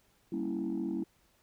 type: chord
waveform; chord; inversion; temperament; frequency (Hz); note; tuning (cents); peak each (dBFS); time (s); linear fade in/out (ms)
sine; G diminished seventh; none; equal; 196 / 233.1 / 277.2 / 329.6; G3 / Bb3 / Db4 / Fb4; 0 / 0 / 0 / 0; -37 / -37 / -37 / -34; 0.32-1.04; 5
effects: tanh soft clip ceiling -26 dBFS + pink hiss -69 dBFS RMS until 1.42 s